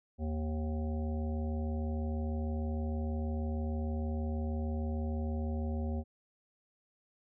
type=harmonic tone with a mistuned harmonic; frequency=77.78 Hz; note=D#2; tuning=in tune; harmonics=1 / 3 / 5 / 7 / 9 / 10; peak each=-33 / -38 / -46 / -46 / -51 / -52 dBFS; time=0.18-6.04 s; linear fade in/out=50 ms; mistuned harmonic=9; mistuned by=+28 cents; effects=none